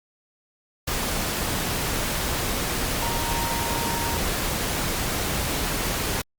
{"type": "tone in noise", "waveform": "sine", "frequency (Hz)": 930, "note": "A#5", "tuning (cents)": -4, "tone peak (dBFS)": -30, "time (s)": [3.02, 4.18], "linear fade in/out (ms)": 10, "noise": "pink", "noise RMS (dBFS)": -26, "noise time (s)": [0.87, 6.22], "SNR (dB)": -7, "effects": ["Opus 48 kbps"]}